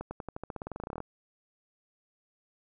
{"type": "accelerating click train", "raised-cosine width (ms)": 1, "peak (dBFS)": -23, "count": 20, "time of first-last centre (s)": [0.01, 1.004], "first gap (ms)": 100, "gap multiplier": 0.92, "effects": []}